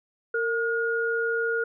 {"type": "tone pair together", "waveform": "sine", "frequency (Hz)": [458.4, 1432], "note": ["A#4", "F6"], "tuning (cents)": [-29, 43], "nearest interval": "octave + minor sixth", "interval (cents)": 1972, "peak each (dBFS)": -26, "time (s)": [0.34, 1.64], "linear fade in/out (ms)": 5, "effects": []}